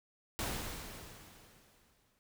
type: noise with exponential decay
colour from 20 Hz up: pink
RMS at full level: -36 dBFS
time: 0.39-2.19 s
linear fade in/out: 0 ms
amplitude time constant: 390 ms
effects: none